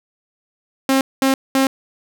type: tone bursts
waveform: sawtooth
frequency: 267.7 Hz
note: C4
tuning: 40 cents sharp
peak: -9 dBFS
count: 3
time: 0.89-1.67 s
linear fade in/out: 2 ms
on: 120 ms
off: 210 ms
effects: none